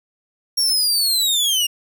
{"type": "linear sweep", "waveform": "sawtooth", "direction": "down", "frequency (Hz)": [5588, 2794], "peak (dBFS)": -13, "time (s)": [0.57, 1.67], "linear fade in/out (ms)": 10, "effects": []}